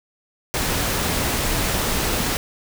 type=noise; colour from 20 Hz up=pink; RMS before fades=-22 dBFS; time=0.54-2.37 s; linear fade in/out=0 ms; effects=none